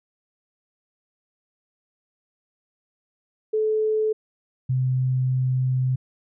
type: tone pair in turn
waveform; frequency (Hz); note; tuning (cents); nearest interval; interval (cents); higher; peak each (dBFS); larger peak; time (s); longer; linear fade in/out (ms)
sine; 433.3 / 128.82; A4 / C3; -27 / -27; octave + major sixth; 2100; first; -19; neither; 3.53-4.13 / 4.69-5.96; second; 10
effects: none